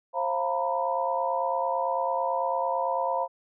sine tone cluster, 532 / 691 / 915 / 984 Hz, C5 / F5 / A#5 / B5, +29 / -19 / -32 / -7 cents, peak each -30 dBFS, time 0.13-3.28 s, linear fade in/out 50 ms, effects none

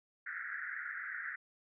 pink band-pass noise, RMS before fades -42 dBFS, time 0.26-1.36 s, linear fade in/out 5 ms, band 1400 to 2000 Hz, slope 96 dB/octave, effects none

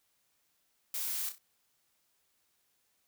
blue noise with echo, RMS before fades -36 dBFS, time 0.94-1.29 s, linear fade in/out 2 ms, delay 31 ms, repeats 3, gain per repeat -8 dB, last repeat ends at 1.383 s, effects white hiss -75 dBFS RMS until 3.07 s

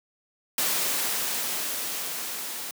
white noise with level ramp, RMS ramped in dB -25 to -35 dBFS, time 0.58-2.71 s, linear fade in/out 2 ms, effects high-pass 200 Hz 12 dB/octave

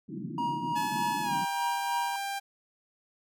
white band-pass noise, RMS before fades -38 dBFS, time 0.08-1.45 s, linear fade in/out 5 ms, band 130 to 340 Hz, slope 96 dB/octave
triangle tone with tremolo, 951 Hz, A#5, 34 cents sharp, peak -25 dBFS, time 0.38-2.16 s, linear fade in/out 2 ms, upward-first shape triangle, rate 3.3 Hz, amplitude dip 60%
sawtooth tone with pitch glide, 856 to 794.1 Hz, A5 to G5, -48 to +22 cents, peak -28 dBFS, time 0.75-2.4 s, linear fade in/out 20 ms, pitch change -130 cents, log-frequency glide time 1.22-1.35 s
effects none

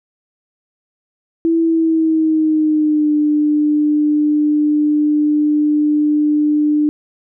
sine tone with pitch glide, 330 to 299.1 Hz, E4 to D4, +2 to +32 cents, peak -11 dBFS, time 1.45-6.89 s, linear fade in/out 0 ms, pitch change -170 cents, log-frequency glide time 1.59-3.14 s, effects none

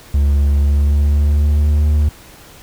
triangle tone with pitch glide, 71 to 74.75 Hz, C#2 to D2, +42 to +31 cents, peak -8 dBFS, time 0.14-2.09 s, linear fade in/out 5 ms, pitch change +89 cents, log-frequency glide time 0.5-1.83 s, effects pink hiss -41 dBFS RMS until 2.62 s

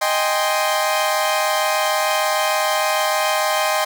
sawtooth chord, Ab major seventh, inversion second, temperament equal, 622.3 / 784 / 830.6 / 1046.5 Hz, Eb5 / G5 / Ab5 / C6, 0 / 0 / 0 / 0 cents, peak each -17 / -19 / -22 / -19 dBFS, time 0.01-3.85 s, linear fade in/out 10 ms, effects none

